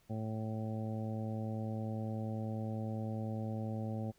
harmonic tone, 110 Hz, A2, in tune, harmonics 1 / 2 / 3 / 4 / 5 / 6 / 7, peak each -38 / -40 / -49 / -51 / -47 / -55 / -50 dBFS, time 0.09-4.12 s, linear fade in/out 20 ms, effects pink hiss -70 dBFS RMS until 4.18 s

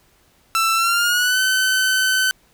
sawtooth tone with pitch glide, 1333 to 1522.4 Hz, E6 to F#6, +19 to +49 cents, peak -12 dBFS, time 0.55-2.31 s, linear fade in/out 0 ms, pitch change +230 cents, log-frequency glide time 0.75-1.4 s, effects pink hiss -57 dBFS RMS until 2.53 s

